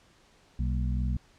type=harmonic tone with a mistuned harmonic; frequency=62.9 Hz; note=B1; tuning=32 cents sharp; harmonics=1 / 2 / 3 / 4; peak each=-27 / -33 / -37 / -39 dBFS; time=0.59-1.17 s; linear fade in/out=5 ms; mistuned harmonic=4; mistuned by=-130 cents; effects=pink hiss -61 dBFS RMS until 1.38 s + low-pass 7000 Hz 12 dB/octave